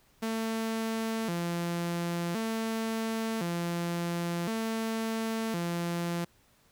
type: tone with vibrato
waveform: sawtooth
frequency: 196 Hz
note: G3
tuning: in tune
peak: -26 dBFS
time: 0.22-6.25 s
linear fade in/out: 10 ms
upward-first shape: square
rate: 0.47 Hz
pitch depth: 230 cents each way
effects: pink hiss -65 dBFS RMS until 6.71 s